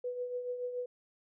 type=tone with tremolo; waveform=sine; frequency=493.9 Hz; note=B4; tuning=in tune; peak=-32 dBFS; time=0.04-0.86 s; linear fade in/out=5 ms; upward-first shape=triangle; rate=7 Hz; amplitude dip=60%; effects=none